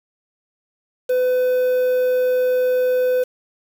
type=tone with quantisation; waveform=triangle; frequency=504 Hz; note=B4; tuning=35 cents sharp; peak=-13 dBFS; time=1.09-3.24 s; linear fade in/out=10 ms; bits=6; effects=none